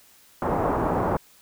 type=low-pass noise; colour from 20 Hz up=white; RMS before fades=-24 dBFS; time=0.42-1.17 s; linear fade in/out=2 ms; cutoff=990 Hz; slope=24 dB/octave; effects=white hiss -55 dBFS RMS until 1.41 s